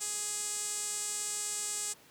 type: tone with band-pass filter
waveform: sawtooth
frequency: 416.1 Hz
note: G#4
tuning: 3 cents sharp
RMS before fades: -36 dBFS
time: 0-1.94 s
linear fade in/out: 20 ms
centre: 7900 Hz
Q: 4.3
effects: pink hiss -58 dBFS RMS until 2.1 s + high-pass 150 Hz 12 dB/octave